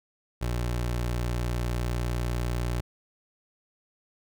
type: tone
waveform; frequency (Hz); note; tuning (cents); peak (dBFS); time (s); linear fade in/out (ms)
25% pulse; 59.9; A#1; +48; -23; 0.41-2.81; 10
effects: none